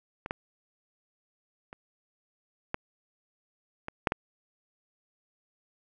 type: clicks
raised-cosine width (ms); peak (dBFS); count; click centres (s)
0.5; -21 / -15 / -28 / -14 / -20 / -8 / -12; 7; 0.261 / 0.309 / 1.729 / 2.744 / 3.884 / 4.072 / 4.121
effects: none